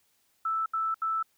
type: tone bursts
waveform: sine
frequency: 1318.5 Hz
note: E6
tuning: in tune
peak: -26 dBFS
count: 3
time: 0.45-1.228 s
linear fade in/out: 5 ms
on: 210 ms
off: 74 ms
effects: white hiss -70 dBFS RMS until 1.37 s